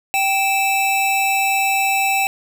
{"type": "tone pair together", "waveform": "square", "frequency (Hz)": [781, 2627], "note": ["G5", "E7"], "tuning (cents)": [-7, -7], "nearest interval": "octave + major sixth", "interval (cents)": 2100, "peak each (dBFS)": -19, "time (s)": [0.14, 2.27], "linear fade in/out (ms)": 0, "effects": []}